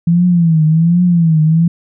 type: tone with vibrato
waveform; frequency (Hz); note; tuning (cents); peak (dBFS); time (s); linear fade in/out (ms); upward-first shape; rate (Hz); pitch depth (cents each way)
sine; 166.5; E3; +18; -7; 0.07-1.68; 5; triangle; 1.3; 140
effects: none